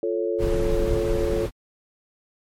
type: chord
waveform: sine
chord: F augmented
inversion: none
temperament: equal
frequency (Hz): 349.2 / 440 / 554.4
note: F4 / A4 / C#5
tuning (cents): 0 / 0 / 0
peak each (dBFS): -26 / -25 / -28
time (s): 0.03-1.46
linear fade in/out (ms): 2
type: noise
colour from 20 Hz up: brown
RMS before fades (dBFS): -25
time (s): 0.38-1.51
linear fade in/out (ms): 50
effects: MP3 64 kbps